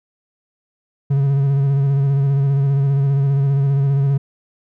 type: tone with vibrato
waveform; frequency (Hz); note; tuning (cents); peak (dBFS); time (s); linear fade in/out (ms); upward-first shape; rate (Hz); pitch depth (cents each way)
triangle; 138.59; C#3; 0; -11; 1.1-4.18; 10; square; 15; 28
effects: none